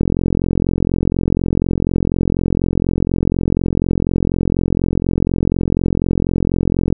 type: click train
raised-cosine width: 3 ms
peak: -3 dBFS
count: 306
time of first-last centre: 0.01-6.926 s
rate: 44.1 Hz
effects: none